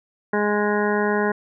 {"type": "harmonic tone", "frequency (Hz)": 207.7, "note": "G#3", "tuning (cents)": 0, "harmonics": [1, 2, 3, 4, 5, 7, 8, 9], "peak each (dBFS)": [-24, -22, -29, -28, -29, -29, -30, -31], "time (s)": [0.33, 1.32], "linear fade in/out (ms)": 5, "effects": []}